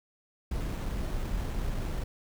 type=noise with sample-and-hold; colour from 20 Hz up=brown; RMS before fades=-32 dBFS; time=0.51-2.04 s; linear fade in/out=5 ms; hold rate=4900 Hz; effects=none